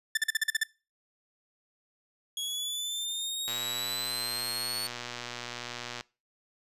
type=tone bursts; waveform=sawtooth; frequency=1767 Hz; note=A6; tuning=7 cents sharp; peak=-20 dBFS; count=8; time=0.15-0.635 s; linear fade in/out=5 ms; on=23 ms; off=43 ms
type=exponential sweep; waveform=sawtooth; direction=up; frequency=3322 to 4435 Hz; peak=-29 dBFS; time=2.37-4.87 s; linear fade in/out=2 ms
type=click train; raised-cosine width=0.2 ms; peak=-20 dBFS; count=307; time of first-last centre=3.48-6.009 s; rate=121 Hz
effects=noise-tail reverb RT60 0.3 s tail -22 dB re dry + resampled to 32000 Hz